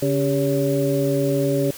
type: harmonic tone with a mistuned harmonic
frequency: 140.8 Hz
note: C#3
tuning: 27 cents sharp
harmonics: 1 / 2 / 3 / 4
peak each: -23 / -23 / -23 / -23 dBFS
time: 0.02-1.71 s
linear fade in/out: 5 ms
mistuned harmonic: 3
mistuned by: -100 cents
effects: white hiss -38 dBFS RMS until 1.77 s